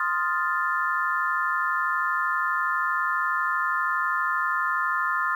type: chord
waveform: sine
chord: F dominant seventh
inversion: second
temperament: equal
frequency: 1046.5 / 1244.5 / 1396.9 / 1760 Hz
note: C6 / Eb6 / F6 / A6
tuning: 0 / 0 / 0 / 0 cents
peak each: -28 dBFS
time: 0-5.35 s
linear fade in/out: 2 ms
effects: 9-bit